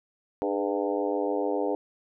harmonic tone with a mistuned harmonic, 99.7 Hz, G2, 30 cents sharp, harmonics 3 / 4 / 5 / 6 / 7 / 8 / 9, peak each -31 / -30 / -30 / -35 / -36 / -37 / -39 dBFS, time 0.42-1.75 s, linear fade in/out 0 ms, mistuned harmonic 4, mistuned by +54 cents, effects none

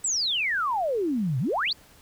sine exponential two-way sweep, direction down then up, 8130 to 120 to 4908 Hz, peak -23 dBFS, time 0.04-1.73 s, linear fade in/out 5 ms, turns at 1.39 s, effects pink hiss -54 dBFS RMS until 2.01 s

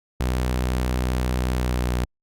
sawtooth tone with pitch glide, 62.6 to 61.24 Hz, B1 to B1, +24 to -14 cents, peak -17 dBFS, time 0.2-2.05 s, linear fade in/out 5 ms, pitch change -38 cents, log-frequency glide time 1.54-1.92 s, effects Opus 48 kbps

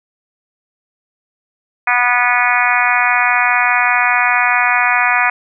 harmonic tone, 244.9 Hz, B3, 14 cents flat, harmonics 3 / 4 / 5 / 6 / 7 / 8 / 9 / 10, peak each -19 / -19 / -19 / -19 / -19 / -19 / -19 / -19 dBFS, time 1.87-5.3 s, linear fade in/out 5 ms, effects none

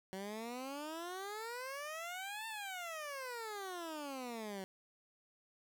15% pulse exponential two-way sweep, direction up then down, 186.8 to 904 to 186.8 Hz, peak -36 dBFS, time 0.13-4.64 s, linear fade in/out 0 ms, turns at 2.47 s, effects none

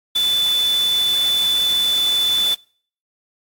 sine tone in noise, 3494 Hz, A7, 13 cents flat, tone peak -15 dBFS, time 0.15-2.55 s, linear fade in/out 10 ms, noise white, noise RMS -29 dBFS, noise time 0.15-2.55 s, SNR +11 dB, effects noise-tail reverb RT60 0.5 s tail -25 dB re dry + AAC 64 kbps

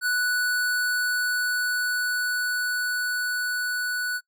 square tone with level ramp, 1480 Hz, F#6, in tune, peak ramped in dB -22 to -26 dBFS, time 0.01-4.21 s, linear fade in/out 50 ms, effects noise-tail reverb RT60 0.1 s tail -25 dB re dry

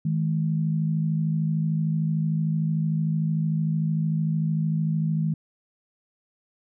sine tone pair together, 159.1 / 212.4 Hz, D#3 / G#3, +39 / +39 cents, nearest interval perfect fourth, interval 500 cents, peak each -22 / -29 dBFS, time 0.05-5.34 s, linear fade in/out 5 ms, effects none

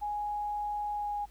sine tone with pitch glide, 830.6 to 824.4 Hz, G#5 to G#5, 0 to -13 cents, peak -31 dBFS, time 0.01-1.26 s, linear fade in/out 20 ms, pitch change -13 cents, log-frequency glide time 0.92-1.14 s, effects added 50 Hz sine -52 dBFS peak until 1.3 s + pink hiss -63 dBFS RMS until 1.3 s

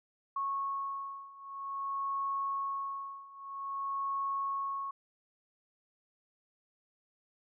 sine beating tone pair, 1100 / 1100.51 Hz, C#6 / C#6, -14 / -13 cents, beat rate 0.51 Hz, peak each -38 / -36 dBFS, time 0.36-4.91 s, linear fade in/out 5 ms, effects none

